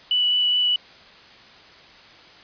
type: tone with vibrato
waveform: sine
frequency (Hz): 2960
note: F#7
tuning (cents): 0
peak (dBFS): -17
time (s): 0.11-0.76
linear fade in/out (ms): 2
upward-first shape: sine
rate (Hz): 4.8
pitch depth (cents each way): 8
effects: white hiss -47 dBFS RMS until 2.43 s + resampled to 11025 Hz